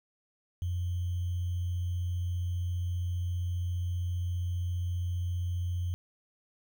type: tone with sample-and-hold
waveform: sine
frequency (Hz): 88.5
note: F2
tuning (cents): +23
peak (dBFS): -29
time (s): 0.62-5.94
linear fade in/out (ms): 0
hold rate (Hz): 3150
effects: none